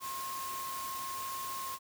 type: tone in noise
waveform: sine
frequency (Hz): 1071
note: C6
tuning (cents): +40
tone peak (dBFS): -38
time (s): 0-1.79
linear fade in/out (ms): 50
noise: white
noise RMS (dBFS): -43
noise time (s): 0-1.79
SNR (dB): +2
effects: none